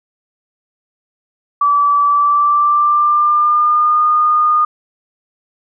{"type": "tone with pitch glide", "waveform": "sine", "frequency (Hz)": [1154, 1222.6], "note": ["D6", "D#6"], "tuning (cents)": [-31, -31], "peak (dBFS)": -9, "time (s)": [1.61, 4.65], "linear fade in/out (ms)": 5, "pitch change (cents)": 100, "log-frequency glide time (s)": [2.04, 4.04], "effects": []}